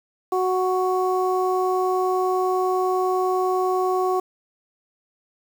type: harmonic tone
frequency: 370 Hz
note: F#4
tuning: in tune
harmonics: 1 / 2 / 3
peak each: -21 / -24 / -26 dBFS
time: 0.32-4.2 s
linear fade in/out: 5 ms
effects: 7-bit